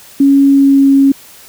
sine tone with pitch glide, 277.2 to 274.5 Hz, C#4 to C#4, 0 to -17 cents, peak -4 dBFS, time 0.2-1.12 s, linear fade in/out 5 ms, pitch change -17 cents, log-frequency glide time 0.45-0.89 s, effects white hiss -38 dBFS RMS until 1.48 s

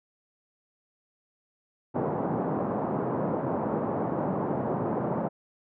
pink band-pass noise, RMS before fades -29 dBFS, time 1.94-5.29 s, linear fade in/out 20 ms, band 140 to 980 Hz, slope 24 dB/octave, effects none

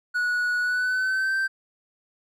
triangle tone with pitch glide, 1465 to 1561.1 Hz, F#6 to G6, -18 to -8 cents, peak -20 dBFS, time 0.14-1.48 s, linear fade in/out 20 ms, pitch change +110 cents, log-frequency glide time 0.6-1.36 s, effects none

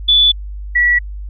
sine tone pair in turn, 3465 / 1941.3 Hz, A7 / B6, -27 / -30 cents, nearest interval minor seventh, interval 1003 cents, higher first, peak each -7 / -9 dBFS, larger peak first, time 0.08-0.32 / 0.75-0.99 s, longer neither, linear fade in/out 10 ms, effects added 50 Hz sine -24 dBFS peak until 1.29 s

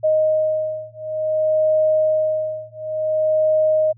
sine beating tone pair, 622.3 / 622.86 Hz, D#5 / D#5, 0 / +2 cents, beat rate 0.56 Hz, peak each -19 dBFS, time 0.03-3.93 s, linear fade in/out 20 ms, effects added 114 Hz sine -45 dBFS peak until 3.97 s

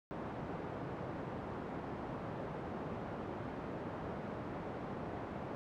pink band-pass noise, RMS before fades -43 dBFS, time 0.11-5.55 s, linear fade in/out 0 ms, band 120 to 1000 Hz, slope 12 dB/octave, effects none

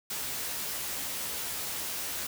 white noise with comb filter, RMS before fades -35 dBFS, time 0.1-2.27 s, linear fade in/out 5 ms, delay 14 ms, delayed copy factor +0.6, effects none

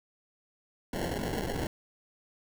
violet noise with sample-and-hold, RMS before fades -33 dBFS, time 0.93-1.67 s, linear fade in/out 2 ms, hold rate 1225 Hz, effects none

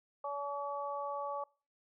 harmonic tone, 284.6 Hz, C#4, 46 cents sharp, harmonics 2 / 3 / 4, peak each -40 / -41 / -40 dBFS, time 0.24-1.44 s, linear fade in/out 5 ms, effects noise-tail reverb RT60 0.4 s tail -25 dB re dry

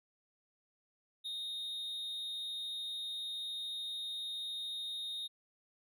triangle tone with amplitude modulation, 3713 Hz, A#7, 8 cents flat, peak -35 dBFS, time 1.24-5.28 s, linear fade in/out 20 ms, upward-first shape sine, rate 287 Hz, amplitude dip 40%, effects none

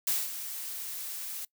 blue noise with ADSR envelope, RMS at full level -27 dBFS, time 0.07-1.45 s, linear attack 6 ms, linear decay 210 ms, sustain -11 dB, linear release 5 ms, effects noise-tail reverb RT60 0.1 s tail -22 dB re dry

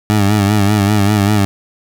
20% pulse tone with vibrato, 102.7 Hz, G#2, 19 cents flat, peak -5 dBFS, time 0.1-1.45 s, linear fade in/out 0 ms, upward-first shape sine, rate 5.1 Hz, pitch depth 72 cents each way, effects none

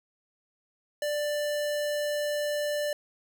square tone, 590 Hz, D5, 8 cents sharp, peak -28 dBFS, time 1.02-2.93 s, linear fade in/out 2 ms, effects none

